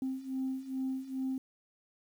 sine beating tone pair, 261.6 / 264 Hz, C4 / C4, 0 / +16 cents, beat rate 2.4 Hz, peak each -37 / -34 dBFS, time 0.02-1.38 s, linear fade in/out 2 ms, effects tanh soft clip ceiling -28 dBFS + 10-bit

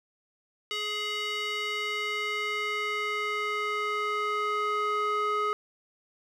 square tone with band-pass filter sweep, 420 Hz, G#4, 19 cents sharp, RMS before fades -30 dBFS, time 0.71-5.53 s, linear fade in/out 0 ms, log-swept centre 3000 to 1200 Hz, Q 1.9, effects none

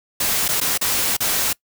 white noise with dropouts, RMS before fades -20 dBFS, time 0.2-1.53 s, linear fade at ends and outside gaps 5 ms, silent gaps 0.481-0.487 / 0.603-0.612 / 0.777-0.812 / 1.168-1.204 s, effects noise-tail reverb RT60 0.1 s tail -23 dB re dry

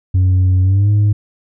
sine tone with pitch glide, 92.5 to 103.83 Hz, F#2 to G#2, 0 to 0 cents, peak -6 dBFS, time 0.14-1.13 s, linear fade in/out 10 ms, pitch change +200 cents, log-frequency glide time 0.62-0.9 s, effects tanh soft clip ceiling -8 dBFS

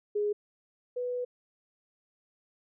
sine tone pair in turn, 415.2 / 493.8 Hz, G#4 / B4, 0 / 0 cents, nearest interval minor third, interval 300 cents, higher second, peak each -26 / -30 dBFS, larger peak first, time 0.15-0.33 / 0.96-1.25 s, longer second, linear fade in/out 10 ms, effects none

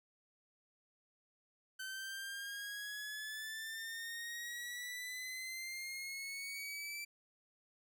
sawtooth exponential sweep, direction up, 1531 to 2338 Hz, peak -39 dBFS, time 1.79-7.05 s, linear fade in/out 10 ms, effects none

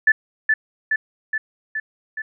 sine tone with echo, 1748 Hz, A6, 12 cents flat, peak -10 dBFS, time 0.07-0.12 s, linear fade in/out 5 ms, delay 420 ms, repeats 5, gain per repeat -3 dB, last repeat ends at 2.22 s, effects none

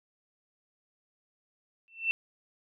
sine tone with exponential growth, 2683 Hz, E7, 30 cents sharp, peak -21 dBFS, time 1.88-2.11 s, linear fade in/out 0 ms, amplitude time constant 48 ms, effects none

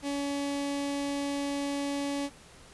sawtooth tone with notch filter, 282.5 Hz, C#4, 33 cents sharp, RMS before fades -32 dBFS, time 0.02-2.3 s, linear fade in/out 50 ms, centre 1400 Hz, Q 1.9, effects pink hiss -53 dBFS RMS until 2.73 s + resampled to 24000 Hz

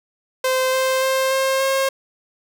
sawtooth tone with pitch steps, 518 / 522.8 / 527.7 / 532.6 / 537.5 Hz, C5 / C5 / C5 / C5 / C5, -17 / -1 / +15 / +31 / +47 cents, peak -13 dBFS, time 0.44-1.89 s, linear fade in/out 5 ms, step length 290 ms, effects none

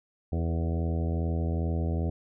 harmonic tone with a mistuned harmonic, 82.41 Hz, E2, in tune, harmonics 1 / 2 / 3 / 4 / 5 / 6 / 7 / 8 / 9, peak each -27 / -33 / -37 / -39 / -41 / -43 / -44 / -45 / -46 dBFS, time 0.32-2.1 s, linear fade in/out 5 ms, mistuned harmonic 5, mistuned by +32 cents, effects none

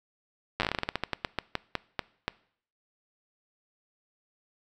slowing click train, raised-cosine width 0.3 ms, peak -11 dBFS, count 21, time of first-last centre 0.6-2.28 s, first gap 9 ms, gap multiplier 1.2, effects noise-tail reverb RT60 0.6 s tail -22 dB re dry

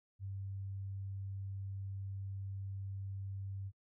sine tone, 97.6 Hz, G2, 7 cents flat, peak -40 dBFS, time 0.19-3.72 s, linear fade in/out 50 ms, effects noise-tail reverb RT60 0.1 s tail -23 dB re dry

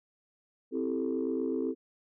sine chord, A minor seventh, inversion first, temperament equal, 261.6 / 329.6 / 392 / 440 Hz, C4 / E4 / G4 / A4, 0 / 0 / 0 / 0 cents, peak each -32 / -34 / -35 / -34 dBFS, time 0.71-1.75 s, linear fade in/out 50 ms, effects tanh soft clip ceiling -21 dBFS

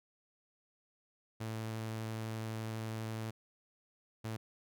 sawtooth tone bursts at uneven times, 111 Hz, A2, 16 cents sharp, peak -34 dBFS, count 2, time 1.4-3.31 / 4.24-4.37 s, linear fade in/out 10 ms, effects none

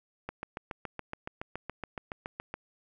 click train, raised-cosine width 0.5 ms, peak -21 dBFS, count 17, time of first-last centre 0.29-2.54 s, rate 7.11 Hz, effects none

